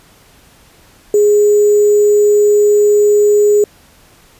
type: tone with sample-and-hold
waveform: sine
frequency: 415.4 Hz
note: G#4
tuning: in tune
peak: -6 dBFS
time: 1.14-3.64 s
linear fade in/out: 2 ms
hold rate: 7350 Hz
effects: pink hiss -46 dBFS RMS until 4.39 s + resampled to 32000 Hz